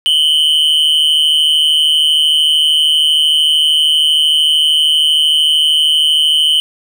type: tone pair together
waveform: triangle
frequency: 2960 / 3113 Hz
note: F#7 / G7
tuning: 0 / -13 cents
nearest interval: minor second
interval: 87 cents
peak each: -10 dBFS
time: 0.06-6.6 s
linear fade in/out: 0 ms
effects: none